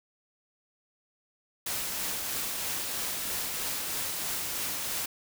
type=noise with tremolo; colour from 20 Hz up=white; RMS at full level=-32 dBFS; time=1.66-5.06 s; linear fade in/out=5 ms; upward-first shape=triangle; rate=3.1 Hz; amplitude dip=25%; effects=none